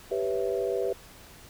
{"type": "chord", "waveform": "sine", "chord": "C# half-diminished seventh", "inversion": "second", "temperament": "equal", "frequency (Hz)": [392, 493.9, 554.4, 659.3], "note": ["G4", "B4", "C#5", "E5"], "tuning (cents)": [0, 0, 0, 0], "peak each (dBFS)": [-29, -30, -35, -34], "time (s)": [0.11, 0.93], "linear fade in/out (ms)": 5, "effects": ["pink hiss -50 dBFS RMS until 1.49 s"]}